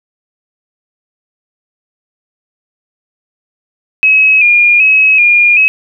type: tone with vibrato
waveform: sine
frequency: 2489 Hz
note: D#7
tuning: in tune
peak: -4 dBFS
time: 4.03-5.68 s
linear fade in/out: 0 ms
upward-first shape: square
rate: 1.3 Hz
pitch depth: 49 cents each way
effects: none